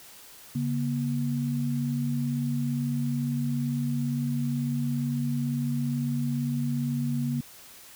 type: tone pair together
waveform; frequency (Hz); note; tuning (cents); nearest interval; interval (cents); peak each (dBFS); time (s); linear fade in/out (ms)
sine; 140.5 / 238.3; C#3 / A#3; +24 / +38; major sixth; 914; -28; 0.55-7.41; 5
effects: white hiss -49 dBFS RMS until 7.95 s